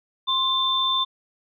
sine tone pair together, 1053 / 3553 Hz, C6 / A7, +11 / +16 cents, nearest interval octave + major sixth, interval 2105 cents, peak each -24 / -21 dBFS, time 0.27-1.05 s, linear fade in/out 20 ms, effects none

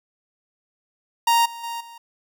45% pulse tone with level steps, 932.3 Hz, A#5, in tune, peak -15 / -34 / -28 / -40 dBFS, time 1.27-1.98 s, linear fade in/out 5 ms, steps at 1.45 / 1.63 / 1.8 s, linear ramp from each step 10 ms, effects none

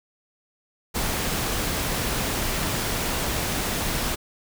pink noise, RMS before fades -26 dBFS, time 0.94-4.16 s, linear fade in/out 20 ms, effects none

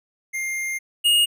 square tone pair in turn, 2113 / 2858 Hz, C7 / F7, +16 / +39 cents, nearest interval perfect fourth, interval 523 cents, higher second, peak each -25 / -15 dBFS, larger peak second, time 0.33-0.79 / 1.04-1.26 s, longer first, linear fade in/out 20 ms, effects resampled to 32000 Hz

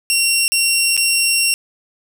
15% pulse tone with dropouts, 2743 Hz, F7, 32 cents flat, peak -6 dBFS, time 0.1-1.54 s, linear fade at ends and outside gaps 0 ms, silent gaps 0.48-0.52 / 0.967-0.976 s, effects none

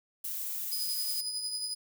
violet noise, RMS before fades -36 dBFS, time 0.24-1.21 s, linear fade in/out 5 ms
30% pulse tone with tremolo, 4978 Hz, D#8, in tune, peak -28 dBFS, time 0.71-1.75 s, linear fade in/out 20 ms, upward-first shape triangle, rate 11 Hz, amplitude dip 50%
effects none

